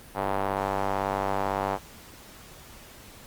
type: tone with band-pass filter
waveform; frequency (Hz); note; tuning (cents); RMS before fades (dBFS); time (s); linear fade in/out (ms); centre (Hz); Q
square; 49; G1; 0; -28; 0.14-1.79; 50; 840; 2
effects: pink hiss -48 dBFS RMS until 3.26 s + Opus 32 kbps